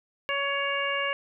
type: harmonic tone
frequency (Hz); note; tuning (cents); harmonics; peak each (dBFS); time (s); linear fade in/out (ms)
560; C#5; +18; 1 / 2 / 3 / 4 / 5; -32 / -32 / -32 / -32 / -32; 0.29-1.13; 0
effects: none